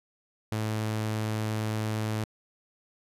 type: tone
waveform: sawtooth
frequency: 108.7 Hz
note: A2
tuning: 21 cents flat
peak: -24 dBFS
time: 0.52-2.24 s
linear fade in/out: 0 ms
effects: resampled to 32000 Hz